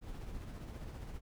brown noise with tremolo, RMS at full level -43 dBFS, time 0.01-1.21 s, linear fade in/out 50 ms, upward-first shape sine, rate 15 Hz, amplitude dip 40%, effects none

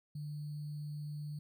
sine tone with sample-and-hold, 148.7 Hz, D3, 22 cents sharp, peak -39 dBFS, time 0.15-1.39 s, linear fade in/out 5 ms, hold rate 4410 Hz, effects none

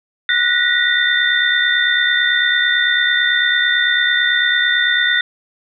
sine tone cluster, 1469 / 1868 / 1937 / 3579 Hz, F#6 / A#6 / B6 / A7, -13 / +3 / -34 / +29 cents, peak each -18 dBFS, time 0.29-5.21 s, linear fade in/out 2 ms, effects none

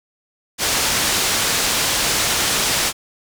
white low-pass noise, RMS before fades -19 dBFS, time 0.58-2.93 s, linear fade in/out 50 ms, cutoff 7600 Hz, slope 12 dB/octave, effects none

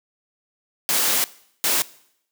white noise bursts at uneven times, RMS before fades -20 dBFS, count 2, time 0.89-1.24 / 1.64-1.82 s, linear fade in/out 0 ms, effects noise-tail reverb RT60 0.7 s tail -20 dB re dry + high-pass 200 Hz 12 dB/octave

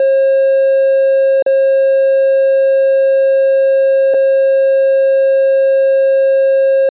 triangle tone with dropouts, 539 Hz, C#5, 49 cents flat, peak -5 dBFS, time 0-6.89 s, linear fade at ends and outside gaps 2 ms, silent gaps 1.424-1.463 / 4.139-4.143 s, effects tanh soft clip ceiling -1 dBFS + resampled to 8000 Hz

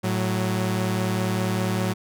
sawtooth tone pair together, 110 / 185 Hz, A2 / F#3, 0 / 0 cents, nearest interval major sixth, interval 900 cents, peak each -21 / -21 dBFS, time 0.03-1.94 s, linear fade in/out 20 ms, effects none

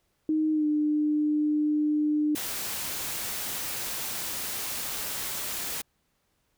sine tone with pitch glide, 311.1 to 300.7 Hz, D#4 to D4, 0 to +41 cents, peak -22 dBFS, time 0.29-2.35 s, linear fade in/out 2 ms, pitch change -59 cents, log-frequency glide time 0.52-0.66 s
white noise, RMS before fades -33 dBFS, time 2.35-5.82 s, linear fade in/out 10 ms
effects pink hiss -73 dBFS RMS until 6.57 s

